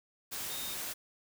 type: tone in noise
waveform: sine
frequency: 3689 Hz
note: A#7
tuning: 19 cents flat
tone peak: -43 dBFS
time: 0.49-0.75 s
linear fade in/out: 20 ms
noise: white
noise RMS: -39 dBFS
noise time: 0.31-0.94 s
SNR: -7 dB
effects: none